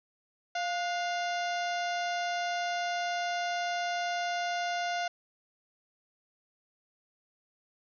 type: harmonic tone with a mistuned harmonic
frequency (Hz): 699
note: F5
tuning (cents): +1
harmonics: 1 / 2 / 3 / 4 / 5 / 6 / 7 / 8 / 9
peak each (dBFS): -31 / -37 / -41 / -43 / -45 / -47 / -48 / -49 / -50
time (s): 0.55-5.08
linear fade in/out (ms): 5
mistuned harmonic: 2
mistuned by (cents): +71
effects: none